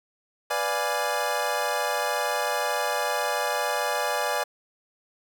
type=chord; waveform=25% pulse; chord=B diminished seventh; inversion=none; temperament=equal; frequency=493.9 / 587.3 / 698.5 / 830.6 Hz; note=B4 / D5 / F5 / Ab5; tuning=0 / 0 / 0 / 0 cents; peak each=-28 / -25 / -29 / -25 dBFS; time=0.5-4.44 s; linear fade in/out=10 ms; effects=none